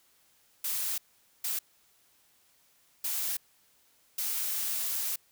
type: noise bursts at uneven times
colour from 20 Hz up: blue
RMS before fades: -32 dBFS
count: 4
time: 0.64-0.98 / 1.44-1.59 / 3.04-3.37 / 4.18-5.16 s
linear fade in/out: 5 ms
effects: white hiss -66 dBFS RMS until 5.31 s